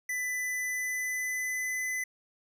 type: tone with pitch glide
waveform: square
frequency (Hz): 1995 to 2015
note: B6 to B6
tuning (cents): +17 to +34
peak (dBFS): -31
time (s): 0.09-2.04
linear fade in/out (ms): 5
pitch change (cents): +17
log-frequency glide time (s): 0.27-1.89
effects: none